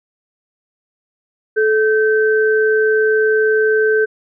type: tone pair together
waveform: sine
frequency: 434.1 / 1547 Hz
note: A4 / G6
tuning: -23 / -23 cents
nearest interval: octave + minor seventh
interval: 2200 cents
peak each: -12 / -17 dBFS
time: 1.56-4.06 s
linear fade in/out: 20 ms
effects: none